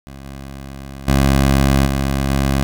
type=tone with level steps; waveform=15% pulse; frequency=68.1 Hz; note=C#2; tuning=30 cents flat; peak=-27 / -24 / -5 / -10 / -8 dBFS; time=0.07-2.63 s; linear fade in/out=0 ms; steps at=0.24 / 1.07 / 1.85 / 2.29 s; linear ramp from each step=20 ms; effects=none